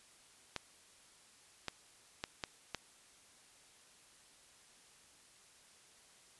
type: clicks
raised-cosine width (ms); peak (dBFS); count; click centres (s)
0.2; -20; 5; 0.563 / 1.683 / 2.239 / 2.438 / 2.747
effects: white hiss -63 dBFS RMS until 6.39 s + resampled to 24000 Hz